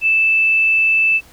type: tone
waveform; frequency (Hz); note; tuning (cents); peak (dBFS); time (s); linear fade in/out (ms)
sine; 2637; E7; 0; -11; 0.01-1.21; 50
effects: pink hiss -46 dBFS RMS until 1.32 s